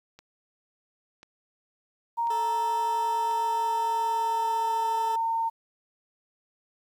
click train, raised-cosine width 0.2 ms, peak -31 dBFS, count 4, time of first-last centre 0.19-3.312 s, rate 0.961 Hz
sine tone with pitch glide, 932.3 to 910.5 Hz, A#5 to A#5, 0 to -41 cents, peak -24 dBFS, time 2.17-5.5 s, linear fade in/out 20 ms, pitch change -41 cents, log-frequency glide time 2.81-5.12 s
20% pulse tone, 440 Hz, A4, in tune, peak -30 dBFS, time 2.3-5.16 s, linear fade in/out 5 ms
effects 10-bit

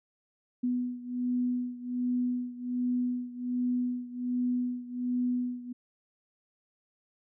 sine beating tone pair, 246.9 / 248.2 Hz, B3 / B3, 0 / +9 cents, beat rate 1.3 Hz, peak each -30 / -33 dBFS, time 0.63-5.73 s, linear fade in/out 10 ms, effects none

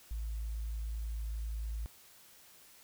sine tone, 55 Hz, A1, in tune, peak -34 dBFS, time 0.11-1.86 s, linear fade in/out 0 ms, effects tanh soft clip ceiling -31 dBFS + white hiss -59 dBFS RMS until 2.83 s

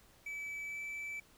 triangle tone with pitch glide, 2300 to 2316 Hz, D7 to D7, -37 to -25 cents, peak -38 dBFS, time 0.26-1.2 s, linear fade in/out 5 ms, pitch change +12 cents, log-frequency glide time 0.66-0.8 s, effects pink hiss -64 dBFS RMS until 1.37 s

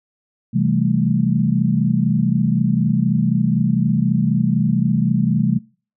sine chord, A minor seventh, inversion first, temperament equal, 130.81 / 164.81 / 196 / 220 Hz, C3 / E3 / G3 / A3, 0 / 0 / 0 / 0 cents, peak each -20 dBFS, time 0.53-5.59 s, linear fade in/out 20 ms, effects noise-tail reverb RT60 0.4 s tail -25 dB re dry

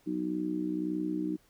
harmonic tone, 61.74 Hz, B1, in tune, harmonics 3 / 4 / 5 / 6, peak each -37 / -41 / -31 / -41 dBFS, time 0.06-1.37 s, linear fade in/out 20 ms, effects pink hiss -66 dBFS RMS until 1.49 s

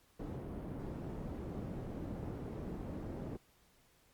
white low-pass noise, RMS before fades -43 dBFS, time 0.19-3.37 s, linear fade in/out 10 ms, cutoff 310 Hz, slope 12 dB/octave, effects pink hiss -69 dBFS RMS until 4.13 s + Opus 48 kbps

